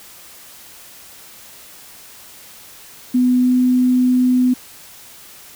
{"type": "tone with pitch glide", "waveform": "sine", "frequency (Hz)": [250, 251.6], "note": ["B3", "B3"], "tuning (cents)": [21, 32], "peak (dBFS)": -11, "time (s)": [3.14, 4.54], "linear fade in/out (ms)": 10, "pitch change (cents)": 11, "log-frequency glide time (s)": [3.41, 3.49], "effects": ["white hiss -41 dBFS RMS until 5.55 s"]}